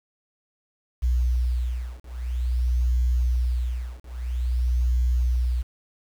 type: beating tone pair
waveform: sine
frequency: 61 / 61.5 Hz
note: B1 / B1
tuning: -21 / -7 cents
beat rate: 0.5 Hz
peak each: -23 dBFS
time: 1.02-5.63 s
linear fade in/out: 20 ms
effects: tanh soft clip ceiling -15 dBFS + 8-bit